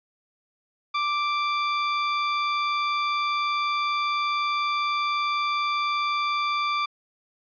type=tone; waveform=sawtooth; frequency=1174.7 Hz; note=D6; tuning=in tune; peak=-19 dBFS; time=0.94-6.86 s; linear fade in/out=10 ms; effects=resampled to 11025 Hz